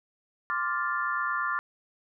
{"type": "chord", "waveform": "sine", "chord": "D minor seventh", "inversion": "third", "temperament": "equal", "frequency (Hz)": [1046.5, 1174.7, 1396.9, 1760], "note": ["C6", "D6", "F6", "A6"], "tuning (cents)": [0, 0, 0, 0], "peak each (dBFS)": [-34, -31, -31, -33], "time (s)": [0.5, 1.59], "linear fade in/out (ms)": 0, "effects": []}